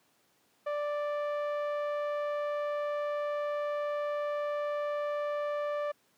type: tone with low-pass filter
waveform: sawtooth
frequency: 587.3 Hz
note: D5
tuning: in tune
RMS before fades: -33 dBFS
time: 0.66-5.92 s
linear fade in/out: 10 ms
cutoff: 1400 Hz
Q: 0.69
effects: pink hiss -69 dBFS RMS until 6.17 s + high-pass 200 Hz 12 dB/octave